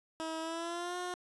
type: tone with pitch glide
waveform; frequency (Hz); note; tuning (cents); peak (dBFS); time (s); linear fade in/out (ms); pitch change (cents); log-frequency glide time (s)
15% pulse; 321.4 to 358.7; E4 to F4; -44 to +46; -30; 0.2-1.14; 0; +190; 0.4-0.97
effects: resampled to 24000 Hz